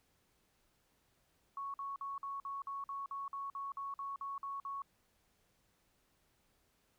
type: tone bursts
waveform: sine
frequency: 1108.7 Hz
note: C#6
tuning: in tune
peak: -39 dBFS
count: 15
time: 1.57-4.82 s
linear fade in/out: 2 ms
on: 170 ms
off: 50 ms
effects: pink hiss -75 dBFS RMS until 6.98 s